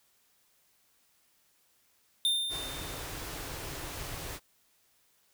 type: tone with exponential decay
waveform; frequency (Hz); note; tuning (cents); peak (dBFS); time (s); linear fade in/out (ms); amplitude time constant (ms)
square; 3615; A7; +46; -24; 2.25-3.27; 1; 220
type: band-stop noise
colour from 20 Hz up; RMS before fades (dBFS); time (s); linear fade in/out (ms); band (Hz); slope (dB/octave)
pink; -40; 2.49-4.4; 50; 170 to 250; 96
type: clicks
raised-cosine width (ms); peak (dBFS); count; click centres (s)
5; -33; 3; 2.816 / 3.222 / 4.141
effects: white hiss -69 dBFS RMS until 5.33 s